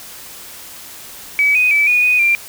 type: tone with pitch steps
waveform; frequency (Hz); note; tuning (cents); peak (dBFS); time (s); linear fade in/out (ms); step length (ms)
sine; 2283 / 2495 / 2307 / 2461 / 2486 / 2375; D7 / D#7 / D7 / D#7 / D#7 / D7; -50 / +4 / -31 / -20 / -2 / +19; -10; 1.39-2.35; 0; 160
effects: white hiss -35 dBFS RMS until 2.48 s

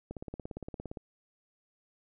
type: click train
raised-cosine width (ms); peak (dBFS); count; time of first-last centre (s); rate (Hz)
2; -26; 16; 0.11-0.972; 17.4
effects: none

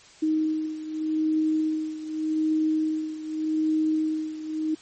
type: beating tone pair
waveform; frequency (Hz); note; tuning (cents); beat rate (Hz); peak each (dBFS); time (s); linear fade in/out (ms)
sine; 312.5 / 313.34; D#4 / D#4; +8 / +12; 0.84; -24 / -28; 0.22-4.75; 10
effects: white hiss -51 dBFS RMS until 4.81 s + MP3 32 kbps

